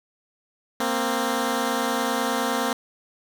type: tone pair together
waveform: 10% pulse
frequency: 231.9 / 261.6 Hz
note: A#3 / C4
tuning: -9 / 0 cents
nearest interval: major second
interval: 209 cents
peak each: -17 dBFS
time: 0.8-2.73 s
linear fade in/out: 2 ms
effects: none